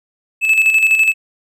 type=tone with tremolo; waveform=triangle; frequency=2612 Hz; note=E7; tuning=17 cents flat; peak=-6 dBFS; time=0.41-1.14 s; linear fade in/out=50 ms; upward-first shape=square; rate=12 Hz; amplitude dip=50%; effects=none